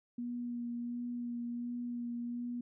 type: tone with vibrato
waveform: sine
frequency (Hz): 240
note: B3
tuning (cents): -49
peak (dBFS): -36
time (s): 0.18-2.61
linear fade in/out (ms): 5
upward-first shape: sine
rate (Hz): 1.4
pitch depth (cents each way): 15
effects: none